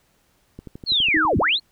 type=click train; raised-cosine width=3 ms; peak=-23 dBFS; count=11; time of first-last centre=0.59-1.416 s; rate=12.1 Hz
type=linear two-way sweep; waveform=sine; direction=down then up; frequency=4435 to 45.87 to 4435 Hz; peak=-16 dBFS; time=0.86-1.6 s; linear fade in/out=50 ms; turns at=1.38 s
type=tone with exponential decay; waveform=sine; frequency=314.9 Hz; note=D#4; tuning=21 cents sharp; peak=-18 dBFS; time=1.14-1.6 s; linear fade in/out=5 ms; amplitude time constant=100 ms
effects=pink hiss -63 dBFS RMS until 1.71 s